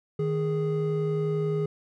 triangle tone pair together, 155.6 / 415.4 Hz, D#3 / G#4, 0 / 0 cents, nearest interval octave + perfect fourth, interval 1700 cents, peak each -25 dBFS, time 0.19-1.66 s, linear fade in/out 5 ms, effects none

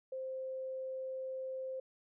sine tone, 523.3 Hz, C5, in tune, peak -38 dBFS, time 0.12-1.8 s, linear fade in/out 5 ms, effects none

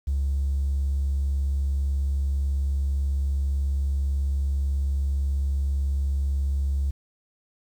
triangle tone, 69.1 Hz, C#2, 5 cents flat, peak -18 dBFS, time 0.07-6.91 s, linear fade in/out 10 ms, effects tanh soft clip ceiling -19 dBFS + 9-bit

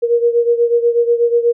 sine beating tone pair, 470 / 478.2 Hz, A#4 / A#4, +14 / +44 cents, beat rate 8.2 Hz, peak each -12 / -16 dBFS, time 0.02-1.53 s, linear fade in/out 20 ms, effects none

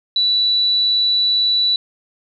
sine tone, 3951 Hz, B7, in tune, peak -13 dBFS, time 0.16-1.76 s, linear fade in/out 2 ms, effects none

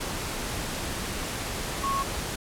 sine tone in noise, 1098 Hz, C#6, 17 cents flat, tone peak -25 dBFS, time 1.83-2.03 s, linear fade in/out 10 ms, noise pink, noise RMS -32 dBFS, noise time 0-2.36 s, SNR +4 dB, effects low-pass 12000 Hz 12 dB/octave

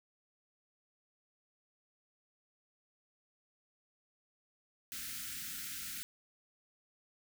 white band-stop noise, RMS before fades -43 dBFS, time 4.92-6.03 s, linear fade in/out 0 ms, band 300 to 1300 Hz, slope 96 dB/octave, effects none

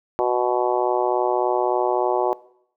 harmonic tone, 123.47 Hz, B2, in tune, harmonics 3 / 4 / 5 / 6 / 7 / 8 / 9, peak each -22 / -26 / -24 / -26 / -25 / -31 / -32 dBFS, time 0.19-2.33 s, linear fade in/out 0 ms, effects noise-tail reverb RT60 0.7 s tail -21 dB re dry

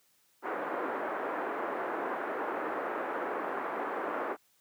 pink band-pass noise, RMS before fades -35 dBFS, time 0.42-4.37 s, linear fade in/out 50 ms, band 330 to 1600 Hz, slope 24 dB/octave, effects white hiss -69 dBFS RMS until 4.6 s + high-pass 80 Hz 12 dB/octave

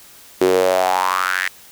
sawtooth tone with high-pass filter sweep, 92.5 Hz, F#2, in tune, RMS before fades -17 dBFS, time 0.41-1.48 s, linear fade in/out 5 ms, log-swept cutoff 360 to 1900 Hz, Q 5.9, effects white hiss -44 dBFS RMS until 1.71 s

